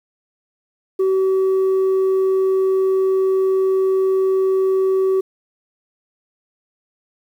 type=tone; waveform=sine; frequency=380.8 Hz; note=F#4; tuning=50 cents sharp; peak=-11 dBFS; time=0.99-5.21 s; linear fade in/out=10 ms; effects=tanh soft clip ceiling -13 dBFS + 8-bit